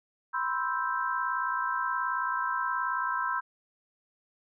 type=chord; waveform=sine; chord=C major seventh; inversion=third; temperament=equal; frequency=987.8 / 1046.5 / 1318.5 / 1568 Hz; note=B5 / C6 / E6 / G6; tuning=0 / 0 / 0 / 0 cents; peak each=-33 dBFS; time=0.33-3.41 s; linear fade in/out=20 ms; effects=none